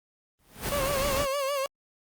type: noise with exponential growth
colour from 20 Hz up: pink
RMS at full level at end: -30 dBFS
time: 0.39-0.69 s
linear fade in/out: 0 ms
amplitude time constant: 64 ms
type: noise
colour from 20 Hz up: pink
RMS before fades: -31 dBFS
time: 0.61-1.27 s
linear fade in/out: 50 ms
type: tone with vibrato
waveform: 30% pulse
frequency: 554.4 Hz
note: C#5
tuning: in tune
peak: -24 dBFS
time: 0.72-1.66 s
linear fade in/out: 0 ms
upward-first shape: sine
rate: 6.5 Hz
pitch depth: 79 cents each way
effects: Opus 32 kbps

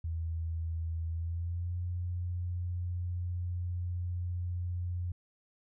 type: tone with pitch glide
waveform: sine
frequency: 82.1 to 88.5 Hz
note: E2 to F2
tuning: -6 to +23 cents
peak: -32 dBFS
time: 0.04-5.12 s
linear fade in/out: 5 ms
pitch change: +129 cents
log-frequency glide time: 1.09-1.77 s
effects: none

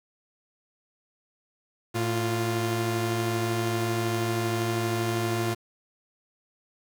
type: tone pair together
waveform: sawtooth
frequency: 112.17 / 349.2 Hz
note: A2 / F4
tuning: +34 / 0 cents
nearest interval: octave + minor sixth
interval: 1966 cents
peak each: -24 dBFS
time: 1.94-5.55 s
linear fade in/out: 20 ms
effects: 8-bit

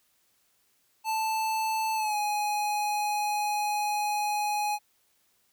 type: tone with pitch glide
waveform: square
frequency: 880 to 834.5 Hz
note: A5 to G#5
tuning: 0 to +8 cents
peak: -27 dBFS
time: 1.04-4.79 s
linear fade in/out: 50 ms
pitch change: -92 cents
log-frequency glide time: 1.95-2.16 s
effects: white hiss -69 dBFS RMS until 5.52 s

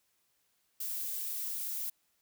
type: noise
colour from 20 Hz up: violet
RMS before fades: -37 dBFS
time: 0.8-1.9 s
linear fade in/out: 5 ms
effects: white hiss -75 dBFS RMS until 2.21 s

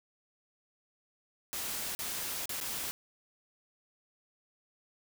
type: noise with dropouts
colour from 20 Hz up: white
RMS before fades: -37 dBFS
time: 1.53-2.91 s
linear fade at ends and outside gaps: 0 ms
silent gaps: 1.95-1.991 / 2.457-2.493 / 2.602-2.612 s
effects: none

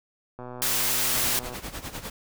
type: click train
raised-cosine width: 1 ms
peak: -25 dBFS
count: 144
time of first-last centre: 0.39-1.543 s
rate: 124 Hz
type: high-pass noise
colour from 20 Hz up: white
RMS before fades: -25 dBFS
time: 0.62-1.39 s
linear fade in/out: 0 ms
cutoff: 900 Hz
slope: 24 dB/octave
type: noise with tremolo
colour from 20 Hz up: pink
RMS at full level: -34 dBFS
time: 1.14-2.1 s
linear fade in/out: 2 ms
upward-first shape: sine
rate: 10 Hz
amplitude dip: 75%
effects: none

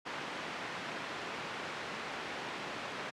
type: low-pass noise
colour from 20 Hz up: white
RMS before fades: -41 dBFS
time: 0.05-3.11 s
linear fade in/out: 20 ms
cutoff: 2100 Hz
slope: 12 dB/octave
effects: high-pass 150 Hz 12 dB/octave + low-pass 8000 Hz 12 dB/octave

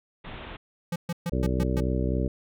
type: low-pass noise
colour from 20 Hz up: pink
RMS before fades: -40 dBFS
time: 0.24-0.57 s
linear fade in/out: 10 ms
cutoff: 3700 Hz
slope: 96 dB/octave
type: tone bursts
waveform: square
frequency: 171.6 Hz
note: F3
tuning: 30 cents flat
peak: -27 dBFS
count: 6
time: 0.92-1.804 s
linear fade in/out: 5 ms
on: 39 ms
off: 130 ms
type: harmonic tone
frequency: 63.7 Hz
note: C2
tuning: 46 cents flat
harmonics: 1 / 2 / 3 / 4 / 5 / 6 / 7 / 9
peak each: -27 / -30 / -32 / -33 / -34 / -35 / -35 / -37 dBFS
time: 1.32-2.28 s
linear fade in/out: 5 ms
effects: none

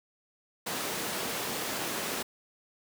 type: high-pass noise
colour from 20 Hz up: pink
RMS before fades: -34 dBFS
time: 0.66-2.23 s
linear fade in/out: 10 ms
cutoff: 230 Hz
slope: 12 dB/octave
effects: none

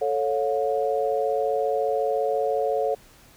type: chord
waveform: sine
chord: A augmented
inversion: none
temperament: equal with one note detuned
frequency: 440 / 554.4 / 714.8 Hz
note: A4 / C#5 / E#5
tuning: 0 / 0 / +40 cents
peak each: -25 / -25 / -27 dBFS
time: 0.01-2.95 s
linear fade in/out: 10 ms
effects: pink hiss -53 dBFS RMS until 3.36 s

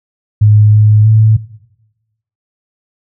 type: tone with pitch steps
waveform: sine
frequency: 105.8 / 106.5 / 109.4 Hz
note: G#2 / G#2 / A2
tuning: +33 / +44 / -9 cents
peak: -3 dBFS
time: 0.41-1.37 s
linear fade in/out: 10 ms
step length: 320 ms
effects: noise-tail reverb RT60 1.0 s tail -19 dB re dry

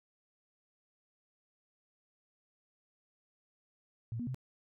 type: tone with pitch steps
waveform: sine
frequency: 114.6 / 240 / 129 Hz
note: A#2 / B3 / C3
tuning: -29 / -49 / -24 cents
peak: -35 dBFS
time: 4.12-4.345 s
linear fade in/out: 0 ms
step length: 75 ms
effects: none

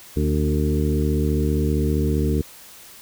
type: harmonic tone with a mistuned harmonic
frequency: 75.2 Hz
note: D2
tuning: 42 cents sharp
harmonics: 1 / 2 / 3 / 4 / 5 / 6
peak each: -21 / -24 / -26 / -27 / -28 / -29 dBFS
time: 0.16-2.42 s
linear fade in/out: 10 ms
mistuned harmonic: 4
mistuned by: -26 cents
effects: white hiss -44 dBFS RMS until 3.01 s

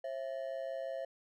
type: ring-modulated tone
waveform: triangle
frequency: 601 Hz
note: D5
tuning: 40 cents sharp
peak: -32 dBFS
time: 0.04-1.05 s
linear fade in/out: 5 ms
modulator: 62.9 Hz
effects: none

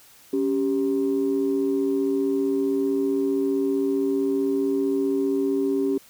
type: tone pair together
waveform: sine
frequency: 277.2 / 392.6 Hz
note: C#4 / G4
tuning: 0 / +3 cents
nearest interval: tritone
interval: 603 cents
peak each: -22 dBFS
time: 0.33-5.98 s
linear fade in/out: 5 ms
effects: tanh soft clip ceiling -14 dBFS + white hiss -52 dBFS RMS until 6.09 s

